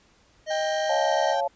harmonic tone, 624 Hz, D#5, 5 cents sharp, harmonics 1 / 3 / 5 / 7 / 9 / 10, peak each -25 / -35 / -39 / -42 / -44 / -45 dBFS, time 0.46-1.36 s, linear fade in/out 50 ms
35% pulse tone with pitch glide, 793 to 784.8 Hz, G5 to G5, +20 to +2 cents, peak -27 dBFS, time 0.5-1.41 s, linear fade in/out 10 ms, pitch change -18 cents, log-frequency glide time 0.88-1.13 s
sine chord, Db augmented, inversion none, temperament just, 554.4 / 693 / 866.2 Hz, Db5 / F5 / A5, 0 / -14 / -27 cents, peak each -27 dBFS, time 0.89-1.48 s, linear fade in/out 10 ms
effects pink hiss -60 dBFS RMS until 1.55 s + resampled to 16000 Hz

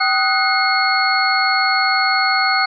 sine tone cluster, 772 / 1252 / 1478 / 2152 / 4357 Hz, G5 / D#6 / F#6 / C7 / C#8, -27 / +10 / -2 / +48 / -31 cents, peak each -20 dBFS, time 0-2.66 s, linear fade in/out 10 ms, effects none

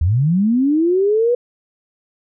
sine linear sweep, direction up, 73.42 to 493.9 Hz, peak -12 dBFS, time 0.01-1.35 s, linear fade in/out 5 ms, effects none

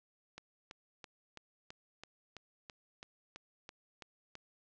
click train, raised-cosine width 0.2 ms, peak -30 dBFS, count 13, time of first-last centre 0.38-4.354 s, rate 3.02 Hz, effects low-pass 7000 Hz 12 dB/octave

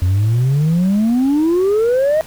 sine exponential sweep, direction up, 87.31 to 641 Hz, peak -9 dBFS, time 0.02-2.21 s, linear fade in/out 0 ms, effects tanh soft clip ceiling -10 dBFS + pink hiss -38 dBFS RMS until 2.26 s

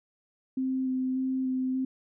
sine tone with vibrato, 259.9 Hz, C4, 11 cents flat, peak -26 dBFS, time 0.57-1.85 s, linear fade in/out 5 ms, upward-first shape square, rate 1.7 Hz, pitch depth 10 cents each way, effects none

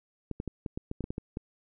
clicks, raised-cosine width 3 ms, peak -21 dBFS, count 11, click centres 0.313 / 0.401 / 0.477 / 0.662 / 0.775 / 0.914 / 1.007 / 1.041 / 1.105 / 1.181 / 1.371 s, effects none

